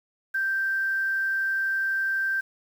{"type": "tone with quantisation", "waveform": "sine", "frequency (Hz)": 1568, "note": "G6", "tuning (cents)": 0, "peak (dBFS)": -23, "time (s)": [0.34, 2.41], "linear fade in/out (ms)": 10, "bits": 8, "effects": []}